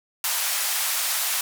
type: band-pass noise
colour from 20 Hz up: white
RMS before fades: -25 dBFS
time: 0.24-1.41 s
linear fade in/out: 2 ms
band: 700 to 16000 Hz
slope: 24 dB/octave
effects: none